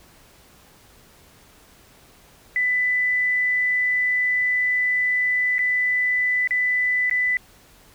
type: tone with dropouts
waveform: sine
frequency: 1994 Hz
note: B6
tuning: 16 cents sharp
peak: -18 dBFS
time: 2.56-7.37 s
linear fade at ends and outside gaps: 1 ms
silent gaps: 5.583-5.591 / 6.474-6.508 / 7.098-7.111 s
effects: pink hiss -52 dBFS RMS until 7.94 s